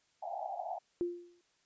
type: band-pass noise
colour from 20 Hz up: white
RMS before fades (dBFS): -40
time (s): 0.22-0.79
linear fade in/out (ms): 10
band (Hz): 640 to 830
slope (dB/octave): 96
type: tone with exponential decay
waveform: sine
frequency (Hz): 349.2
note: F4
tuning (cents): 0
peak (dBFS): -28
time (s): 1.01-1.41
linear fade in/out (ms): 0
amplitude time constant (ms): 85
effects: white hiss -73 dBFS RMS until 1.65 s + resampled to 16000 Hz